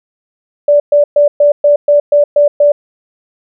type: tone bursts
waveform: sine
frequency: 583 Hz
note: D5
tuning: 13 cents flat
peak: -4 dBFS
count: 9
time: 0.68-2.72 s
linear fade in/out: 5 ms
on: 120 ms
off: 120 ms
effects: none